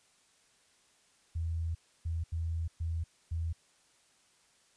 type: tone bursts at uneven times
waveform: sine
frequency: 82.41 Hz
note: E2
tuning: in tune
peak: -31 dBFS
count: 5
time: 1.35-1.75 / 2.05-2.24 / 2.32-2.68 / 2.8-3.04 / 3.31-3.53 s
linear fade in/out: 10 ms
effects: white hiss -67 dBFS RMS until 4.76 s + resampled to 22050 Hz